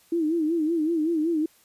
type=tone with vibrato; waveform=sine; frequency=322 Hz; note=E4; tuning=41 cents flat; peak=-21 dBFS; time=0.12-1.46 s; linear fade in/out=5 ms; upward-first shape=sine; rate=5.3 Hz; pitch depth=110 cents each way; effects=white hiss -59 dBFS RMS until 1.64 s + resampled to 32000 Hz